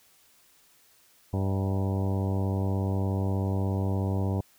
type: harmonic tone with a mistuned harmonic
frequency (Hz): 96.7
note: G2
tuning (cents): -23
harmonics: 1 / 2 / 3 / 4 / 5 / 6 / 7 / 8 / 9 / 10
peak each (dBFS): -26 / -32 / -36 / -38 / -40 / -42 / -43 / -44 / -45 / -46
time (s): 1.33-4.41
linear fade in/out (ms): 5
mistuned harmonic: 7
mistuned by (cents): -64
effects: white hiss -61 dBFS RMS until 4.58 s